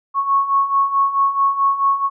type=beating tone pair; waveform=sine; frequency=1100 / 1104.6 Hz; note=C#6 / C#6; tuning=-14 / -6 cents; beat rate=4.6 Hz; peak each=-20 / -15 dBFS; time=0.14-2.1 s; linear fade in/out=50 ms; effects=none